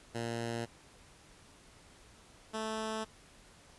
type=tone pair in turn; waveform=10% pulse; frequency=116.54 / 219.4 Hz; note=A#2 / A3; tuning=0 / -5 cents; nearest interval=major seventh; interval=1095 cents; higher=second; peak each=-27 dBFS; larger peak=neither; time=0.14-0.66 / 2.53-3.05 s; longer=neither; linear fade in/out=20 ms; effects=pink hiss -59 dBFS RMS until 3.78 s + resampled to 24000 Hz